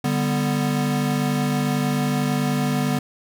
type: chord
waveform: square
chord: G major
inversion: second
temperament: equal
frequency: 146.83 / 196 / 246.9 Hz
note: D3 / G3 / B3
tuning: 0 / 0 / 0 cents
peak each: -24 / -27 / -24 dBFS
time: 0.04-2.99 s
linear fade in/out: 5 ms
effects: none